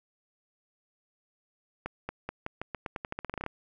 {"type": "accelerating click train", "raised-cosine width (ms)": 0.5, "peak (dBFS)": -19, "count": 18, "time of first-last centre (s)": [1.86, 3.463], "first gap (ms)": 230, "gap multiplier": 0.87, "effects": []}